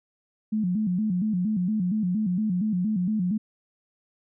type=tone with vibrato; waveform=sine; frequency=196.8 Hz; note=G3; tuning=7 cents sharp; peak=-22 dBFS; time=0.52-3.38 s; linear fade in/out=10 ms; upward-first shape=square; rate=4.3 Hz; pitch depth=160 cents each way; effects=none